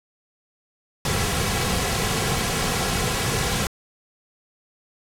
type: noise with comb filter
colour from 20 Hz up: pink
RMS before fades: -23 dBFS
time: 1.05-3.67 s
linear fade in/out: 2 ms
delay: 3.3 ms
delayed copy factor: -0.55
effects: low-pass 11000 Hz 12 dB/octave